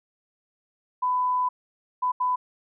sine tone bursts at uneven times, 1000 Hz, B5, 21 cents sharp, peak -21 dBFS, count 3, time 1.02-1.49 / 2.02-2.12 / 2.2-2.36 s, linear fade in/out 10 ms, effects none

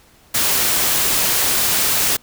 white noise, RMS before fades -17 dBFS, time 0.34-2.17 s, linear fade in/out 10 ms, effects pink hiss -51 dBFS RMS until 2.22 s

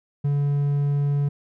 triangle tone, 143.1 Hz, D3, 45 cents flat, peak -17 dBFS, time 0.24-1.29 s, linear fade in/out 10 ms, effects none

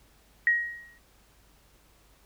sine tone with exponential decay, 1891 Hz, A#6, 24 cents sharp, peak -17 dBFS, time 0.47-0.98 s, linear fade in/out 1 ms, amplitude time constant 110 ms, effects added 50 Hz sine -62 dBFS peak until 2.25 s + pink hiss -62 dBFS RMS until 2.25 s

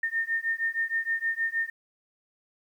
sine beating tone pair, 1818 / 1824.4 Hz, A#6 / A#6, -44 / -38 cents, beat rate 6.4 Hz, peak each -29 / -29 dBFS, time 0.03-1.7 s, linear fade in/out 5 ms, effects 10-bit

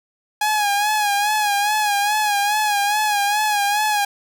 sawtooth tone with vibrato, 830.6 Hz, G#5, in tune, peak -13 dBFS, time 0.41-4.05 s, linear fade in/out 5 ms, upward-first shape sine, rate 2.4 Hz, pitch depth 56 cents each way, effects none

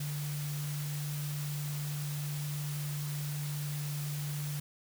sine tone in noise, 146.83 Hz, D3, in tune, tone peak -34 dBFS, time 0-4.6 s, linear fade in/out 5 ms, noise white, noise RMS -44 dBFS, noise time 0-4.6 s, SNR +7 dB, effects none

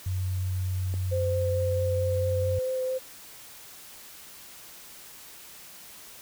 sine tone with pitch glide, 92.7 to 93.4 Hz, F#2 to F#2, +4 to +17 cents, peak -26 dBFS, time 0.06-2.59 s, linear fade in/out 5 ms, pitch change +13 cents, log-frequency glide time 1.63-2.4 s
click, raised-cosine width 2 ms, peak -26 dBFS, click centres 0.94 s
sine tone with vibrato, 516 Hz, C5, 24 cents flat, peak -26 dBFS, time 1.11-2.99 s, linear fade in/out 20 ms, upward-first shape sine, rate 4.5 Hz, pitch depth 11 cents each way
effects white hiss -47 dBFS RMS until 6.21 s

